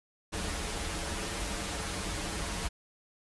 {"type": "noise with comb filter", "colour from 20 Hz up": "pink", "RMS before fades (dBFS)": -35, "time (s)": [0.32, 2.69], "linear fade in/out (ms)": 20, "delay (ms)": 7.9, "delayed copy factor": -0.85, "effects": ["resampled to 24000 Hz"]}